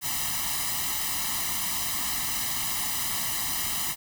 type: noise with comb filter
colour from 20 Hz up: white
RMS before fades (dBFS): -29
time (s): 0.01-3.96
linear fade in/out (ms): 50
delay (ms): 1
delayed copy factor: +0.95
effects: none